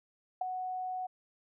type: tone with ADSR envelope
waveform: sine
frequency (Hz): 740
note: F#5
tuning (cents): 0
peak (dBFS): -26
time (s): 0.41-1.07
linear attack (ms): 6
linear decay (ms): 9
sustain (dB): -8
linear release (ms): 12
effects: none